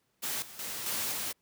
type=noise with level steps; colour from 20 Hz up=white; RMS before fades=-34 / -48 / -38 / -33 / -35 dBFS; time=0.22-1.33 s; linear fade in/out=20 ms; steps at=0.42 / 0.59 / 0.86 / 1.12 s; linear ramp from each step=2 ms; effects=pink hiss -75 dBFS RMS until 1.41 s + high-pass 80 Hz 12 dB/octave